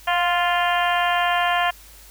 harmonic tone with a mistuned harmonic, 349.2 Hz, F4, in tune, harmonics 2 / 3 / 4 / 5 / 6 / 7 / 8 / 9, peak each -21 / -24 / -28 / -25 / -32 / -32 / -30 / -31 dBFS, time 0.07-1.71 s, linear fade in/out 10 ms, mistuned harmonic 2, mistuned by +16 cents, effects added 50 Hz sine -47 dBFS peak until 2.1 s + white hiss -47 dBFS RMS until 2.1 s

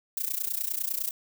violet noise with amplitude modulation, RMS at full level -27 dBFS, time 0.17-1.11 s, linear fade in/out 2 ms, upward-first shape sine, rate 29.9 Hz, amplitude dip 90%, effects none

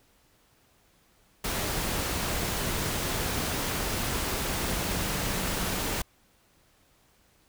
sine tone in noise, 185 Hz, F#3, in tune, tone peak -38 dBFS, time 4.65-5.85 s, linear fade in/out 5 ms, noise pink, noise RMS -30 dBFS, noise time 1.44-6.02 s, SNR -11 dB, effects pink hiss -64 dBFS RMS until 7.48 s

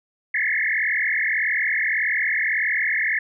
sine tone with frequency modulation, 1943 Hz, B6, 29 cents flat, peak -19 dBFS, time 0.34-3.19 s, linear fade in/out 5 ms, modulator 41.7 Hz, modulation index 6, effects none

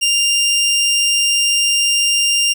20% pulse tone, 2794 Hz, F7, in tune, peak -8 dBFS, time 0.01-2.54 s, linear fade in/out 20 ms, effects none

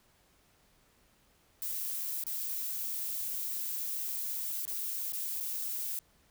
violet noise with dropouts, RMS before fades -36 dBFS, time 1.62-5.99 s, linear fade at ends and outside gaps 0 ms, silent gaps 2.238-2.267 / 4.653-4.678 / 5.122-5.133 / 5.402-5.408 s, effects pink hiss -67 dBFS RMS until 6.3 s

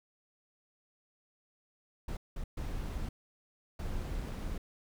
brown noise bursts at uneven times, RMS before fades -37 dBFS, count 4, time 2.08-2.17 / 2.36-2.44 / 2.57-3.09 / 3.79-4.58 s, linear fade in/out 5 ms, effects none

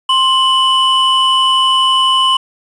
triangle tone pair together, 1052 / 2976 Hz, C6 / F#7, +9 / +9 cents, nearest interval octave + tritone, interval 1800 cents, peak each -10 dBFS, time 0.09-2.37 s, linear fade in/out 5 ms, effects resampled to 22050 Hz + 7-bit

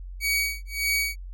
sawtooth tone with tremolo, 2258 Hz, C#7, 31 cents sharp, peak -18 dBFS, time 0.2-1.16 s, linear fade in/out 50 ms, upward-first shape sine, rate 1.7 Hz, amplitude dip 100%, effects added 45 Hz sine -35 dBFS peak until 1.33 s

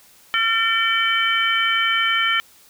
sine tone cluster, 1366 / 1797 / 2296 / 3064 Hz, F6 / A6 / D7 / G7, -39 / +36 / -40 / -40 cents, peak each -22 dBFS, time 0.34-2.4 s, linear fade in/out 0 ms, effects white hiss -51 dBFS RMS until 2.69 s

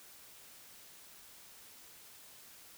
silence, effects white hiss -56 dBFS RMS until 2.77 s

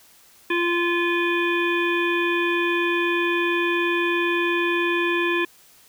harmonic tone with a mistuned harmonic, 345.4 Hz, F4, 19 cents flat, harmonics 1 / 3 / 5 / 7 / 9 / 10, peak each -22 / -28 / -26 / -26 / -38 / -36 dBFS, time 0.5-5.45 s, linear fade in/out 5 ms, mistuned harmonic 7, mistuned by +32 cents, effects white hiss -53 dBFS RMS until 5.88 s

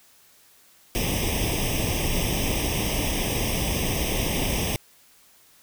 pink noise with comb filter, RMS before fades -25 dBFS, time 0.95-4.76 s, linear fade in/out 0 ms, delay 0.35 ms, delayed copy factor +1, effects white hiss -56 dBFS RMS until 5.62 s

